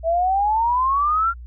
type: exponential sweep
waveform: sine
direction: up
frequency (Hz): 645 to 1400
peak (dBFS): -16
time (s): 0.03-1.34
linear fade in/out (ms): 50
effects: added 60 Hz sine -34 dBFS peak until 1.46 s